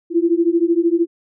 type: beating tone pair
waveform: sine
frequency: 332.1 / 345.1 Hz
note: E4 / F4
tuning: +13 / -21 cents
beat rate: 13 Hz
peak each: -16 / -16 dBFS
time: 0.1-1.07 s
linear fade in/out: 50 ms
effects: none